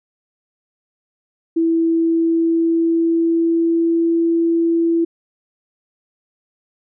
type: tone with pitch glide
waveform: sine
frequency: 329.6 to 333.8 Hz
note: E4 to E4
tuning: 0 to +22 cents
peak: -13 dBFS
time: 1.56-5.05 s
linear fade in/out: 10 ms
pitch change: +22 cents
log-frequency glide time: 1.88-4.18 s
effects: none